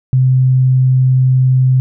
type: tone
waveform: sine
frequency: 129.4 Hz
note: C3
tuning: 19 cents flat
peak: -7 dBFS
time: 0.13-1.8 s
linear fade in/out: 0 ms
effects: none